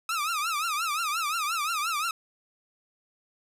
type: tone with vibrato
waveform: sawtooth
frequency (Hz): 1269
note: D#6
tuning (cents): +34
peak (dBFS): -23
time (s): 0.09-2.11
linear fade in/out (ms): 2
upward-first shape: triangle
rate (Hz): 5.7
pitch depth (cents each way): 180
effects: resampled to 32000 Hz + 9-bit